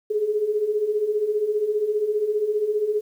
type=beating tone pair; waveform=sine; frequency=409.8 / 424.8 Hz; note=G#4 / G#4; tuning=-23 / +39 cents; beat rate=15 Hz; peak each=-27 / -21 dBFS; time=0.1-3.01 s; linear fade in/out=10 ms; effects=9-bit